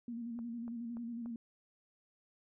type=tone with vibrato; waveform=sine; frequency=234.4 Hz; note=A#3; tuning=10 cents sharp; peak=-39 dBFS; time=0.08-1.36 s; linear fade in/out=2 ms; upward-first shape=square; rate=11 Hz; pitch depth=38 cents each way
type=click train; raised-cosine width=1 ms; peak=-40 dBFS; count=4; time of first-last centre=0.39-1.26 s; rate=3.45 Hz
effects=none